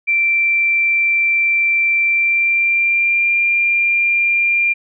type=tone with pitch glide; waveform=sine; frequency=2349 to 2389 Hz; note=D7 to D7; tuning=0 to +29 cents; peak=-12 dBFS; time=0.07-4.74 s; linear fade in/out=20 ms; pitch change=+29 cents; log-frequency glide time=2.05-3.35 s; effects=none